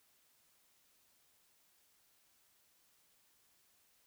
silence, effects white hiss -72 dBFS RMS until 4.06 s

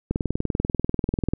click train, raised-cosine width 3 ms, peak -10 dBFS, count 26, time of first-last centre 0.11-1.335 s, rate 20.4 Hz, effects none

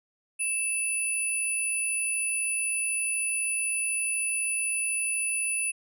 sine tone pair together, 2637 / 9956 Hz, E7 / D#9, 0 / 0 cents, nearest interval octave + major seventh, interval 2300 cents, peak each -28 / -26 dBFS, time 0.39-5.72 s, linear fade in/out 20 ms, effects tanh soft clip ceiling -22 dBFS

